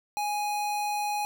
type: tone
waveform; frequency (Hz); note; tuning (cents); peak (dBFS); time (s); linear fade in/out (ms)
square; 830.6; G#5; 0; -28; 0.17-1.25; 0
effects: none